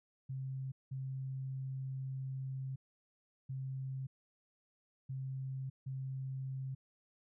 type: tone bursts at uneven times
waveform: sine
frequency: 132.8 Hz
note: C3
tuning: 26 cents sharp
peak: -38 dBFS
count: 5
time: 0.29-0.72 / 0.91-2.76 / 3.49-4.07 / 5.09-5.7 / 5.86-6.75 s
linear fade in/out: 10 ms
effects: none